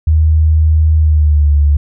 sine tone with pitch glide, 78.4 to 72.73 Hz, D#2 to D2, +14 to -16 cents, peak -6 dBFS, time 0.07-1.77 s, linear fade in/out 5 ms, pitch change -130 cents, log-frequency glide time 0.97-1.53 s, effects none

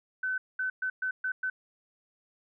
sine tone bursts at uneven times, 1517 Hz, F#6, 43 cents sharp, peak -28 dBFS, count 6, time 0.23-0.38 / 0.59-0.7 / 0.82-0.9 / 1.02-1.11 / 1.24-1.32 / 1.43-1.5 s, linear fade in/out 5 ms, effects none

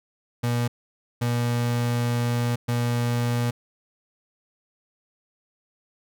35% pulse tone bursts at uneven times, 119.9 Hz, A#2, 49 cents sharp, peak -20 dBFS, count 3, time 0.43-0.68 / 1.21-2.56 / 2.68-3.51 s, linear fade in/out 10 ms, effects none

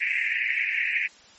pink band-pass noise, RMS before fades -26 dBFS, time 0-1.08 s, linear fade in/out 20 ms, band 1800 to 2600 Hz, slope 96 dB/octave, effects white hiss -52 dBFS RMS until 1.38 s + MP3 32 kbps

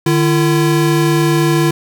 square tone pair together, 150.87 / 338.7 Hz, D3 / E4, +47 / +47 cents, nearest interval octave + major second, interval 1400 cents, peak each -14 dBFS, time 0.06-1.71 s, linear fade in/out 5 ms, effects none

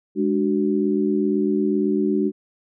sine tone cluster, 208 / 295.9 / 373.8 Hz, G#3 / D4 / F#4, +3 / +13 / +18 cents, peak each -22 dBFS, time 0.15-2.32 s, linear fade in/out 50 ms, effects none

